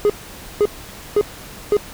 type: tone bursts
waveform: triangle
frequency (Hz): 415.3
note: G#4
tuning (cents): 0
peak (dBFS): -9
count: 4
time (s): 0.05-1.768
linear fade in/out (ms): 0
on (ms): 47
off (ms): 510
effects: pink hiss -37 dBFS RMS until 1.93 s